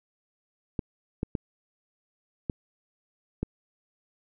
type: clicks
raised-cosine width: 3 ms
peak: -15 dBFS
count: 5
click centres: 0.792 / 1.231 / 1.352 / 2.498 / 3.43 s
effects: none